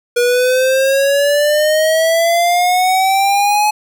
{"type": "exponential sweep", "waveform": "square", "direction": "up", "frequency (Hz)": [480, 850], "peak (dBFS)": -11, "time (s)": [0.16, 3.71], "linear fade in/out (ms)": 10, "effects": []}